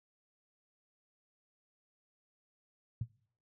sine tone with exponential decay, 115 Hz, A#2, 23 cents flat, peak -29 dBFS, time 3.01-3.08 s, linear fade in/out 5 ms, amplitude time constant 15 ms, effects noise-tail reverb RT60 0.6 s tail -24 dB re dry

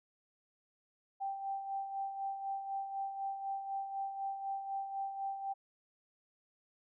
sine tone with tremolo, 784 Hz, G5, in tune, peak -34 dBFS, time 1.2-5.54 s, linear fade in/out 20 ms, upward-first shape sine, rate 4 Hz, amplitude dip 55%, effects none

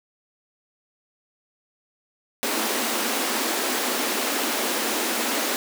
pink high-pass noise, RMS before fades -25 dBFS, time 2.43-5.56 s, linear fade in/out 0 ms, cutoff 220 Hz, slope 96 dB/octave, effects none

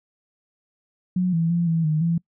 sine tone with pitch steps, 181.9 / 165.3 / 171.4 / 164.1 / 154.4 / 167.8 Hz, F#3 / E3 / F3 / E3 / D#3 / E3, -29 / +5 / -32 / -8 / -13 / +31 cents, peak -18 dBFS, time 1.16-2.18 s, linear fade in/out 5 ms, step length 170 ms, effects noise-tail reverb RT60 0.1 s tail -25 dB re dry

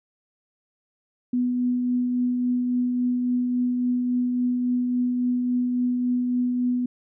sine tone with tremolo, 247.3 Hz, B3, 3 cents sharp, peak -19 dBFS, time 1.33-6.86 s, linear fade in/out 5 ms, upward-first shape triangle, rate 3.6 Hz, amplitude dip 30%, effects none

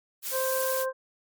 blue noise, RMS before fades -32 dBFS, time 0.22-0.86 s, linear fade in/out 50 ms
harmonic tone, 523.3 Hz, C5, in tune, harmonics 1 / 2 / 3, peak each -27 / -34 / -37 dBFS, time 0.31-0.93 s, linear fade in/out 50 ms
effects MP3 96 kbps

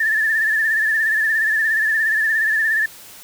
sine tone with vibrato, 1760 Hz, A6, in tune, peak -15 dBFS, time 0-2.86 s, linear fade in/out 5 ms, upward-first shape sine, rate 17 Hz, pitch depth 59 cents each way, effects white hiss -41 dBFS RMS until 3.23 s

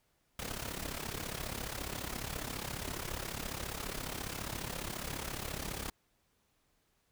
pink noise with amplitude modulation, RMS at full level -37 dBFS, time 0.39-5.9 s, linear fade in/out 2 ms, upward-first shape sine, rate 34.6 Hz, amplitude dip 75%, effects pink hiss -75 dBFS RMS until 7.11 s

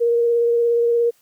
sine tone with vibrato, 470.3 Hz, A#4, 15 cents sharp, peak -14 dBFS, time 0-1.11 s, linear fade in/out 20 ms, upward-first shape sine, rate 17 Hz, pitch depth 13 cents each way, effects white hiss -59 dBFS RMS until 1.21 s

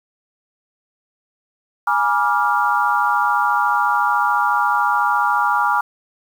sine chord, G# diminished seventh, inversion none, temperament equal with one note detuned, 830.6 / 964.6 / 1174.7 / 1396.9 Hz, G#5 / B5 / D6 / F6, 0 / -41 / 0 / 0 cents, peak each -20 dBFS, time 1.87-5.81 s, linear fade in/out 5 ms, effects 7-bit

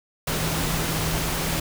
sine tone in noise, 160.5 Hz, E3, 46 cents flat, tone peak -29 dBFS, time 0.27-1.6 s, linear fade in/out 5 ms, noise pink, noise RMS -26 dBFS, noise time 0.27-1.6 s, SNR -6 dB, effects none

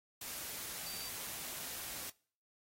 sine tone in noise, 4643 Hz, D8, 21 cents flat, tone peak -47 dBFS, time 0.86-1.09 s, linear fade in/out 5 ms, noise white, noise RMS -44 dBFS, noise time 0.21-2.1 s, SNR -6 dB, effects noise-tail reverb RT60 0.5 s tail -24 dB re dry + AAC 48 kbps

